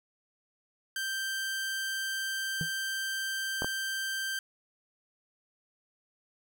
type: tone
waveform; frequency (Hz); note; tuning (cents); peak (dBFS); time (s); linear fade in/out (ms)
sawtooth; 1568; G6; 0; -28; 0.96-4.39; 2
type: tone with exponential decay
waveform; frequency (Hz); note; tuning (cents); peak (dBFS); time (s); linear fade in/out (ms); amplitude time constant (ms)
triangle; 160.7; E3; -44; -25; 2.61-2.71; 0; 20
type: clicks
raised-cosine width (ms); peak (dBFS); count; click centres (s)
1; -18; 2; 3.621 / 3.645
effects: none